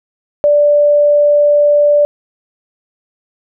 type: tone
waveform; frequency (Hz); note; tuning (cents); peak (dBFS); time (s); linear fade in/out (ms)
sine; 586; D5; -4; -6; 0.44-2.05; 0
effects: none